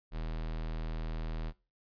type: tone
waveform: square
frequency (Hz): 40.04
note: E1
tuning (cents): -50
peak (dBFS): -35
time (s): 0.11-1.53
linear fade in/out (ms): 50
effects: noise-tail reverb RT60 0.3 s tail -20 dB re dry + resampled to 11025 Hz